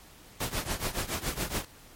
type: noise with tremolo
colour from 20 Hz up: pink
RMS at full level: -29 dBFS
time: 0.4-1.65 s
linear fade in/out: 5 ms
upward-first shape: triangle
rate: 7.1 Hz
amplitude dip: 90%
effects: pink hiss -53 dBFS RMS until 1.95 s + MP3 64 kbps